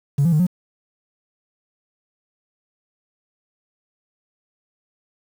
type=tone with pitch steps; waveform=triangle; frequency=141.2 / 170 / 152.3 / 180.2 Hz; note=C#3 / F3 / D#3 / F#3; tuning=+32 / -46 / -37 / -45 cents; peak=-10 dBFS; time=0.18-0.468 s; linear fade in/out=10 ms; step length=72 ms; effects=tanh soft clip ceiling -10 dBFS + 7-bit